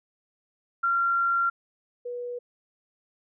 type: tone pair in turn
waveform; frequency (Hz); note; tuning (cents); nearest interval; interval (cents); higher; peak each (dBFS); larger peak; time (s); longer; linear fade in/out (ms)
sine; 1377 / 486.8; F6 / B4; -25 / -25; octave + tritone; 1800; first; -21 / -31; first; 0.83-1.5 / 2.05-2.39; first; 10
effects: none